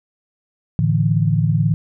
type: chord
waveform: sine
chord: A suspended fourth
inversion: none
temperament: just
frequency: 110 / 146.67 / 165 Hz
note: A2 / D3 / E3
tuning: 0 / -2 / +2 cents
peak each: -18 dBFS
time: 0.79-1.74 s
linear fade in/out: 0 ms
effects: none